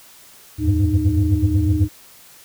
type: tone cluster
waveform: sine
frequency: 78.8 / 89.2 / 97.3 / 105.3 / 306.5 Hz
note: D#2 / F2 / G2 / G#2 / D#4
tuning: +23 / +37 / -12 / +24 / -26 cents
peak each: -20 dBFS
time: 0.58-1.89 s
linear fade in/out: 50 ms
effects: tanh soft clip ceiling -6 dBFS + white hiss -46 dBFS RMS until 2.44 s